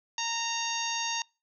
harmonic tone with a mistuned harmonic, 924 Hz, A#5, 16 cents flat, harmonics 1 / 2 / 3 / 4 / 5 / 6 / 7, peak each -35 / -39 / -36 / -37 / -38 / -38 / -37 dBFS, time 0.18-1.22 s, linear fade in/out 2 ms, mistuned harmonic 6, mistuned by +28 cents, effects noise-tail reverb RT60 0.3 s tail -26 dB re dry

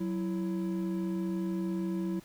triangle tone pair together, 186.46 / 332.6 Hz, F#3 / E4, +14 / +16 cents, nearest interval minor seventh, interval 1002 cents, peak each -30 / -32 dBFS, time 0-2.2 s, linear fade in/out 10 ms, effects pink hiss -57 dBFS RMS until 2.24 s

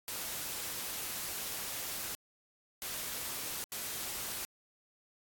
white noise bursts at uneven times, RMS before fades -39 dBFS, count 3, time 0.08-2.15 / 2.82-3.64 / 3.72-4.45 s, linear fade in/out 0 ms, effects AAC 64 kbps

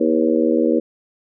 harmonic tone with a mistuned harmonic, 80.3 Hz, E2, 45 cents flat, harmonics 3 / 4 / 5 / 6 / 7, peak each -20 / -18 / -22 / -20 / -23 dBFS, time 0-0.8 s, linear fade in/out 10 ms, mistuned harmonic 7, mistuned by -43 cents, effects none

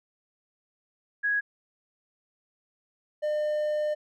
sine / triangle tone pair in turn, 1661.2 / 603.1 Hz, G#6 / D5, 0 / +46 cents, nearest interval octave + tritone, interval 1754 cents, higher first, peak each -23 / -23 dBFS, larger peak neither, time 1.23-1.41 / 3.22-3.95 s, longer second, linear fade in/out 20 ms, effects none

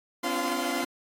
sawtooth tone cluster, 257 / 284.9 / 343.6 / 702 / 1030 Hz, C4 / C#4 / F4 / F5 / C6, -31 / +48 / -28 / +9 / -28 cents, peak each -30 dBFS, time 0.23-0.85 s, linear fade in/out 10 ms, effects AAC 48 kbps

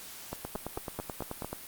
two click trains, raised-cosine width 1 ms, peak -21 / -21 dBFS, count 11 / 6, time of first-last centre 0.45-1.53 / 0.33-1.446 s, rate 9.26 / 4.48 Hz, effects white hiss -46 dBFS RMS until 1.67 s + Opus 48 kbps

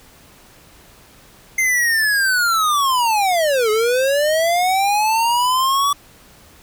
square linear two-way sweep, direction down then up, 2100 to 420.9 to 1149 Hz, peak -15 dBFS, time 1.58-5.93 s, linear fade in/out 5 ms, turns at 3.7 s, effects pink hiss -47 dBFS RMS until 6.62 s

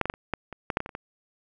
clicks, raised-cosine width 0.5 ms, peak -8 / -14 / -9 / -26 / -11 / -23 / -12 / -7 / -15 / -20 / -26 / -19 dBFS, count 12, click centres 0.013 / 0.056 / 0.099 / 0.139 / 0.337 / 0.527 / 0.702 / 0.771 / 0.804 / 0.861 / 0.892 / 0.951 s, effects none

